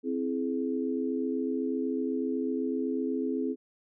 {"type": "chord", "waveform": "sine", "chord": "C augmented", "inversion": "none", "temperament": "equal with one note detuned", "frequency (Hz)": [261.6, 329.6, 423.3], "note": ["C4", "E4", "G#4"], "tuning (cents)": [0, 0, 33], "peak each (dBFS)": [-30, -34, -33], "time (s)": [0.03, 3.56], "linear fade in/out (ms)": 50, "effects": []}